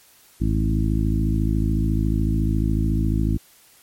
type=harmonic tone with a mistuned harmonic; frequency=54 Hz; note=A1; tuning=32 cents flat; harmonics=1 / 2 / 3 / 4 / 5 / 6; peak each=-21 / -24 / -26 / -27 / -28 / -29 dBFS; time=0.4-3.38 s; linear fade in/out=20 ms; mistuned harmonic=1; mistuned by=+56 cents; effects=white hiss -53 dBFS RMS until 3.82 s + MP3 64 kbps